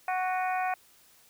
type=harmonic tone with a mistuned harmonic; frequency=370 Hz; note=F#4; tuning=in tune; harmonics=2 / 3 / 4 / 5 / 6 / 7; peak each=-28 / -37 / -37 / -39 / -43 / -40 dBFS; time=0.08-0.74 s; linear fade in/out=2 ms; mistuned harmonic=7; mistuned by=-86 cents; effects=white hiss -60 dBFS RMS until 1.29 s